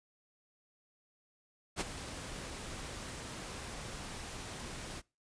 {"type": "noise with ADSR envelope", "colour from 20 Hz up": "pink", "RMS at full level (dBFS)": -33, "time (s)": [1.76, 5.02], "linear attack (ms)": 48, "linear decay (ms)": 20, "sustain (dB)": -11, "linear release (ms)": 38, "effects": ["noise-tail reverb RT60 0.3 s tail -25 dB re dry", "resampled to 22050 Hz"]}